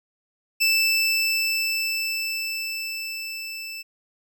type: tone with level ramp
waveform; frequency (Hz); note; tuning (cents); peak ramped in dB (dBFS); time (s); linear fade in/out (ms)
25% pulse; 2644; E7; +5; -13 to -29; 0.6-3.83; 20
effects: none